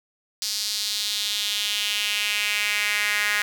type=tone with high-pass filter sweep; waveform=sawtooth; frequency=207.7 Hz; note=G#3; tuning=in tune; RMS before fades=-25 dBFS; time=0.42-3.42 s; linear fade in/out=0 ms; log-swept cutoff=4800 to 1800 Hz; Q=2.9; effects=none

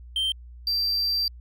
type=tone pair in turn; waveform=triangle; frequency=3136 / 4699 Hz; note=G7 / D8; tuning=0 / 0 cents; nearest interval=perfect fifth; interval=700 cents; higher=second; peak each=-21 dBFS; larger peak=neither; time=0.16-0.32 / 0.67-1.28 s; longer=second; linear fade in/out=2 ms; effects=added 60 Hz sine -41 dBFS peak until 1.4 s

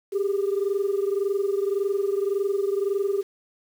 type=tone pair together; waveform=sine; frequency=392 / 413.8 Hz; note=G4 / G#4; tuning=0 / -6 cents; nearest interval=minor second; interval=94 cents; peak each=-22 / -25 dBFS; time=0.12-3.23 s; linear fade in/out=20 ms; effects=tanh soft clip ceiling -17 dBFS + 8-bit

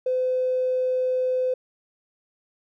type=tone with tanh clipping; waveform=triangle; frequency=510 Hz; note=C5; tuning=44 cents flat; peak=-20 dBFS; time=0.06-1.54 s; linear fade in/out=5 ms; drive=2 dB; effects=none

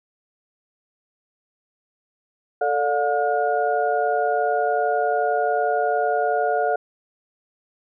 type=tone cluster; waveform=sine; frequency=442.4 / 585 / 716 / 1433 Hz; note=A4 / D5 / F5 / F6; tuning=+9 / -7 / +43 / +44 cents; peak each=-24 / -25 / -21 / -29 dBFS; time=2.61-6.76 s; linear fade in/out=5 ms; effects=none

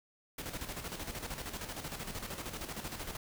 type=noise with tremolo; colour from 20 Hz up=pink; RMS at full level=-40 dBFS; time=0.38-3.17 s; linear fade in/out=5 ms; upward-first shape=square; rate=13 Hz; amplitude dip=55%; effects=none

